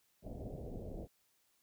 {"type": "low-pass noise", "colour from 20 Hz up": "pink", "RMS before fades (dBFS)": -45, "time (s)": [0.22, 1.08], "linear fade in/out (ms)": 50, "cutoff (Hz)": 670, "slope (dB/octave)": 48, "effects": ["white hiss -75 dBFS RMS until 1.62 s"]}